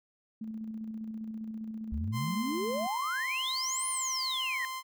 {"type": "tone with tremolo", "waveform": "sine", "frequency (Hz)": 220, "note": "A3", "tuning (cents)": 0, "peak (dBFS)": -35, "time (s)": [0.41, 2.87], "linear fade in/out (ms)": 5, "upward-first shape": "square", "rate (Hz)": 15, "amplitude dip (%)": 30}
{"type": "exponential two-way sweep", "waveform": "sine", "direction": "up then down", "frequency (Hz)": [65.41, 9956, 1810], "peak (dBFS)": -31, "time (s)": [1.92, 4.65], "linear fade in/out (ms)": 0, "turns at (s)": 3.88}
{"type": "tone", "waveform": "sawtooth", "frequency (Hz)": 1041, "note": "C6", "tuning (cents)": -9, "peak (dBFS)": -32, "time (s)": [2.12, 4.83], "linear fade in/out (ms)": 50}
{"effects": []}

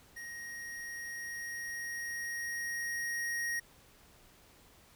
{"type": "tone with level ramp", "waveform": "square", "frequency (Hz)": 1877, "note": "A#6", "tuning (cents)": 11, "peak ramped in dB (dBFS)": [-43, -33], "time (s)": [0.16, 3.6], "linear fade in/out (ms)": 10, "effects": ["pink hiss -61 dBFS RMS until 4.95 s"]}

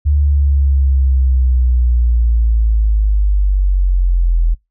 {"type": "linear sweep", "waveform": "sine", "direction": "down", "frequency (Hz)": [73.4, 41], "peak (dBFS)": -9, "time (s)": [0.05, 4.55], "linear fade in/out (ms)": 20, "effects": ["noise-tail reverb RT60 0.2 s tail -25 dB re dry"]}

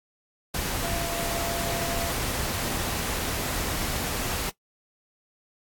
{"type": "tone in noise", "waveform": "sine", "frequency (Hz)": 681, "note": "F5", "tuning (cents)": -44, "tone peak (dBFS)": -33, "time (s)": [0.83, 2.1], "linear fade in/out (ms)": 5, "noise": "pink", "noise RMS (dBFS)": -29, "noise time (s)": [0.54, 4.5], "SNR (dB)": -7, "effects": ["noise-tail reverb RT60 0.1 s tail -17 dB re dry", "AAC 64 kbps"]}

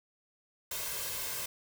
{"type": "noise with comb filter", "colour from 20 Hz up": "white", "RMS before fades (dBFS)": -37, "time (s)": [0.71, 1.46], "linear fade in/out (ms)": 5, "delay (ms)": 1.9, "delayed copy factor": 0.6, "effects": []}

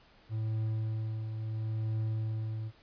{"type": "tone with tremolo", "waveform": "triangle", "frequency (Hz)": 110, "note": "A2", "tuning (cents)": 0, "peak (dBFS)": -27, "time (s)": [0.29, 2.72], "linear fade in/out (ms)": 50, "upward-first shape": "triangle", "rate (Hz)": 0.73, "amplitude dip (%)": 50, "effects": ["pink hiss -61 dBFS RMS until 2.82 s", "resampled to 11025 Hz"]}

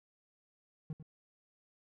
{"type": "tone with echo", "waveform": "triangle", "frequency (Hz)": 155.56, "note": "D#3", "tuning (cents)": 0, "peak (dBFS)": -35, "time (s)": [0.9, 0.93], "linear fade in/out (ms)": 2, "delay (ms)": 97, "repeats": 1, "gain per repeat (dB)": -10, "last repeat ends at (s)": 1.027, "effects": []}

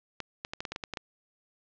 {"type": "clicks", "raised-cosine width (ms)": 0.2, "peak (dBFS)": -17, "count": 10, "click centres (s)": [0.203, 0.449, 0.535, 0.605, 0.652, 0.72, 0.761, 0.838, 0.937, 0.972], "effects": ["low-pass 5000 Hz 12 dB/octave"]}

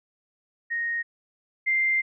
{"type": "tone pair in turn", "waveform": "sine", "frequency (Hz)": [1864.7, 2093], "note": ["A#6", "C7"], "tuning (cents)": [0, 0], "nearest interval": "major second", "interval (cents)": 200, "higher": "second", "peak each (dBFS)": [-25, -20], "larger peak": "second", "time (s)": [[0.7, 1.03], [1.66, 2.02]], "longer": "second", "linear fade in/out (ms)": 20, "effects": []}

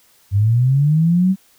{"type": "linear sweep", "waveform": "sine", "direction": "up", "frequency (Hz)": [95.6, 193.8], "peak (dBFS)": -11, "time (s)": [0.31, 1.36], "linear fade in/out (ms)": 50, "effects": ["white hiss -54 dBFS RMS until 1.58 s"]}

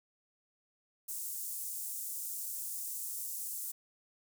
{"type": "high-pass noise", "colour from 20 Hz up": "pink", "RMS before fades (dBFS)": -40, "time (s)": [1.08, 3.72], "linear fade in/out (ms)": 10, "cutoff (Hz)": 7800, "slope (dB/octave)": 24, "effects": []}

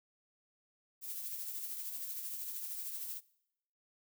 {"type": "noise with tremolo", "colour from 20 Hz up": "violet", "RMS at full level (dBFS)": -40, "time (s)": [1.01, 3.21], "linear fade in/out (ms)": 50, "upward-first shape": "triangle", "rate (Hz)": 13, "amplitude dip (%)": 45, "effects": ["noise-tail reverb RT60 0.8 s tail -22 dB re dry"]}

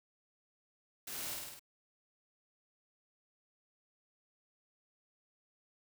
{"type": "noise with echo", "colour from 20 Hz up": "white", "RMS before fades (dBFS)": -44, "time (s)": [1.07, 1.34], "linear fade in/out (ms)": 5, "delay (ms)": 51, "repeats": 5, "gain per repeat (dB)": -2, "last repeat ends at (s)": 1.595, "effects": []}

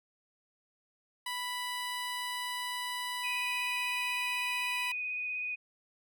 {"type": "tone", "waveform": "15% pulse", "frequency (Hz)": 987.8, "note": "B5", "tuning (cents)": 0, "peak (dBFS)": -28, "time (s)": [1.26, 4.92], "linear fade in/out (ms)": 5}
{"type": "tone with vibrato", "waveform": "sine", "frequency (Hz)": 2489, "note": "D#7", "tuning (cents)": 0, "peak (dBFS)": -33, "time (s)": [3.23, 5.56], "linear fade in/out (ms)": 20, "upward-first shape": "triangle", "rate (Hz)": 16, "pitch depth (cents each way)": 21}
{"effects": []}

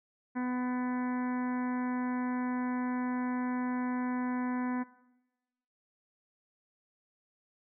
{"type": "harmonic tone", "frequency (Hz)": 249.9, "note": "B3", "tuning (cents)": 21, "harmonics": [1, 2, 3, 4, 5, 6, 7, 8, 9], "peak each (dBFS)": [-31, -46, -44, -42, -54, -46, -48, -50, -56], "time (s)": [0.35, 4.84], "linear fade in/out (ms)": 20, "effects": ["noise-tail reverb RT60 1.0 s tail -19 dB re dry"]}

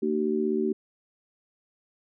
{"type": "harmonic tone", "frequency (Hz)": 76.1, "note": "D#2", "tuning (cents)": -38, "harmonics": [3, 4, 5], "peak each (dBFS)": [-28, -30, -26], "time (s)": [0.02, 0.73], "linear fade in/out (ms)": 10, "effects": []}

